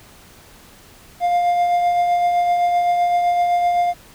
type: tone with tremolo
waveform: triangle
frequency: 703 Hz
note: F5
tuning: 11 cents sharp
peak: -11 dBFS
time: 1.2-3.94 s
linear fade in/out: 50 ms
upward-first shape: triangle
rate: 7.8 Hz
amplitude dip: 35%
effects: pink hiss -46 dBFS RMS until 4.14 s